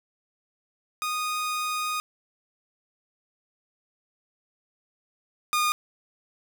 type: tone pair in turn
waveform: sawtooth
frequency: 1238 / 1222.4 Hz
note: D#6 / D#6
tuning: -9 / -31 cents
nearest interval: unison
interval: 22 cents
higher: first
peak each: -23 / -18 dBFS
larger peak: second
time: 1.02-2 / 5.53-5.72 s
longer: first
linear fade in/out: 0 ms
effects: none